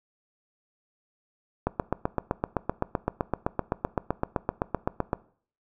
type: click train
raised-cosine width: 1 ms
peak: -10 dBFS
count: 28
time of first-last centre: 1.67-5.132 s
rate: 7.8 Hz
effects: noise-tail reverb RT60 0.5 s tail -20 dB re dry